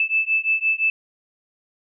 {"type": "beating tone pair", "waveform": "sine", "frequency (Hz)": [2627, 2632.8], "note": ["E7", "E7"], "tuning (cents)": [-7, -3], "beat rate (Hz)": 5.8, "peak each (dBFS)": -21, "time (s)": [0, 0.9], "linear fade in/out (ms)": 2, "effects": []}